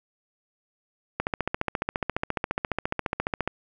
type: click train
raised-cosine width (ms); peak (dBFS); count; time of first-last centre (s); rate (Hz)
0.5; -10; 34; 1.2-3.476; 14.5
effects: none